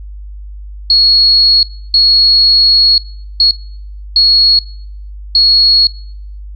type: tone bursts at uneven times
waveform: sine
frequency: 4332 Hz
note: C#8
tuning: 41 cents flat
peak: -4 dBFS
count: 5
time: 0.9-1.63 / 1.94-2.98 / 3.4-3.51 / 4.16-4.59 / 5.35-5.87 s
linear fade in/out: 2 ms
effects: noise-tail reverb RT60 0.6 s tail -23 dB re dry + added 50 Hz sine -25 dBFS peak until 6.55 s